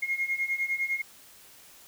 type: beating tone pair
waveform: sine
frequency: 2141 / 2150.9 Hz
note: C7 / C7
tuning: +39 / +47 cents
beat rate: 9.9 Hz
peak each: -31 / -28 dBFS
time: 0.02-1.02 s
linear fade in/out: 10 ms
effects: tanh soft clip ceiling -19 dBFS + white hiss -53 dBFS RMS until 1.87 s